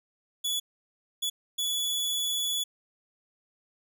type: tone bursts at uneven times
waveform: sawtooth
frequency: 3417 Hz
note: G#7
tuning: 49 cents sharp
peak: -24 dBFS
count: 3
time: 0.44-0.6 / 1.22-1.3 / 1.58-2.64 s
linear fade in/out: 10 ms
effects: none